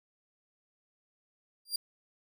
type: tone with exponential growth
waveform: sawtooth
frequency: 4766 Hz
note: D8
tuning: 25 cents sharp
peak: -23 dBFS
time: 1.65-1.76 s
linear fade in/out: 5 ms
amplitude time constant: 22 ms
effects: none